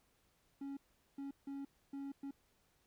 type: tone bursts at uneven times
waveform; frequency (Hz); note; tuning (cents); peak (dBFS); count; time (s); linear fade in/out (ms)
triangle; 277.2; C#4; 0; -40; 5; 0.61-0.77 / 1.18-1.31 / 1.47-1.65 / 1.93-2.12 / 2.23-2.31; 5
effects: pink hiss -75 dBFS RMS until 2.86 s